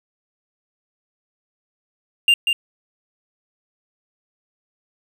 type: tone with echo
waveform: triangle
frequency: 2793 Hz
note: F7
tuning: 1 cent flat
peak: -9 dBFS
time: 2.28-2.34 s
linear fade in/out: 2 ms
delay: 190 ms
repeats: 1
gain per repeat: -5 dB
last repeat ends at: 2.53 s
effects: none